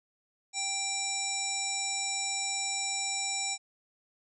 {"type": "harmonic tone with a mistuned harmonic", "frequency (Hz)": 784, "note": "G5", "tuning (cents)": 0, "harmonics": [1, 3, 5, 7, 9, 10], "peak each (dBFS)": [-40, -37, -39, -38, -36, -36], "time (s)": [0.53, 3.58], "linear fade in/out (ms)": 50, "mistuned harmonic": 10, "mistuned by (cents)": 17, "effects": []}